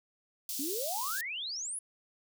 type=high-pass noise; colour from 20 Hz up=white; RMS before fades=-37 dBFS; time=0.49-1.21 s; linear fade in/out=2 ms; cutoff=3700 Hz; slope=24 dB/octave
type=exponential sweep; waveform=sine; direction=up; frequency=260 to 10920 Hz; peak=-35 dBFS; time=0.59-1.79 s; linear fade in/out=5 ms
effects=none